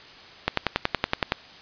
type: click train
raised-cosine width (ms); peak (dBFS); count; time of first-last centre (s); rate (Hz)
0.3; -4; 10; 0.48-1.321; 10.7
effects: white hiss -46 dBFS RMS until 1.61 s + resampled to 11025 Hz